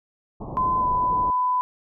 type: low-pass noise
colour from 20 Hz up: pink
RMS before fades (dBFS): -33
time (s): 0.4-1.31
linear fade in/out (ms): 10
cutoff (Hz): 1100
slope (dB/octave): 96
type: tone with pitch glide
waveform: sine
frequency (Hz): 1021 to 1000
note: C6 to B5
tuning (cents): -43 to +21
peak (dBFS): -19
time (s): 0.57-1.61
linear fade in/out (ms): 0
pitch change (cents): -36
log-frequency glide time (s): 0.79-0.85
effects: none